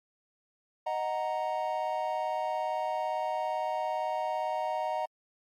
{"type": "chord", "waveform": "triangle", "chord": "D# minor", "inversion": "none", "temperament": "equal", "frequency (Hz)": [622.3, 740, 932.3], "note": ["D#5", "F#5", "A#5"], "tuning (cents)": [0, 0, 0], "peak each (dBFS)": -32, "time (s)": [0.86, 5.06], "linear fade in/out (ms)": 10, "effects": ["AAC 64 kbps"]}